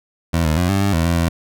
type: tone with pitch steps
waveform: 20% pulse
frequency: 83.4 / 77.7 / 88.7 / 98 / 100.1 / 82.3 / 85 / 84 Hz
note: E2 / D#2 / F2 / G2 / G2 / E2 / F2 / E2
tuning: +21 / -2 / +27 / 0 / +37 / -2 / -46 / +33 cents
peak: -10 dBFS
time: 0.33-1.29 s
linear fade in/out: 10 ms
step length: 120 ms
effects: none